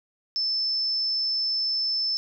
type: tone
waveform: sine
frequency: 5274 Hz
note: E8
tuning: in tune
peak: -23 dBFS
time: 0.36-2.17 s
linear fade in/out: 0 ms
effects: none